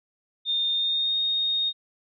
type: tone with pitch glide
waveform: sine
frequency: 3638 to 3708 Hz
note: A#7 to A#7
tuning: -43 to -10 cents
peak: -22 dBFS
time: 0.45-1.73 s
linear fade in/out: 50 ms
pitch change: +33 cents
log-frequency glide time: 0.72-1.18 s
effects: none